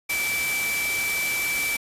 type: tone in noise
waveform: sine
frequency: 2320 Hz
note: D7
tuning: 22 cents flat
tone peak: -24 dBFS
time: 0.09-1.77 s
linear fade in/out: 10 ms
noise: white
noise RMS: -29 dBFS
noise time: 0.09-1.77 s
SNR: +2 dB
effects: resampled to 32000 Hz